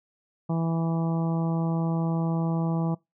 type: harmonic tone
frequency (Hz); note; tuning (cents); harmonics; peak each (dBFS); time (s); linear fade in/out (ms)
164.81; E3; 0; 1 / 2 / 3 / 4 / 5 / 6 / 7; -24 / -33 / -38 / -37 / -38 / -42 / -43; 0.49-2.95; 10
effects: noise-tail reverb RT60 0.2 s tail -24 dB re dry